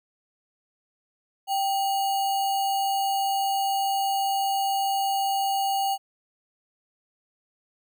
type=tone with sample-and-hold; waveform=sine; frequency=784 Hz; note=G5; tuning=in tune; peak=-22 dBFS; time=1.47-5.98 s; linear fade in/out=50 ms; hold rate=3675 Hz; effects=none